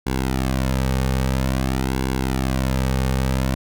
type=tone with flanger; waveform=sawtooth; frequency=65.41 Hz; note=C2; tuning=in tune; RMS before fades=-21 dBFS; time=0.06-3.55 s; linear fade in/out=10 ms; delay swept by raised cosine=1.6 to 3 ms; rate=0.5 Hz; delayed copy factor=-0.75; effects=none